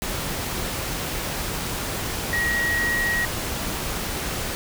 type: tone in noise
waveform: sine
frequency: 1900 Hz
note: A#6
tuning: 33 cents sharp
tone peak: -21 dBFS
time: 2.33-3.25 s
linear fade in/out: 0 ms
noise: pink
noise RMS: -28 dBFS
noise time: 0.02-4.55 s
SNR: +4 dB
effects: none